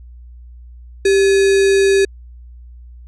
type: tone with sample-and-hold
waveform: sine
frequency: 392 Hz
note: G4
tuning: in tune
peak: -9 dBFS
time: 1.05-2.05 s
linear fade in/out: 5 ms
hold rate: 2100 Hz
effects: added 60 Hz sine -35 dBFS peak until 3.07 s + resampled to 22050 Hz